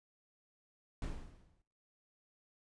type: noise with exponential decay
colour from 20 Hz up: brown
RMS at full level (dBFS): -36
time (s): 1.02-1.62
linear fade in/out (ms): 2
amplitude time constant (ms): 130
effects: noise-tail reverb RT60 0.7 s tail -23 dB re dry + resampled to 22050 Hz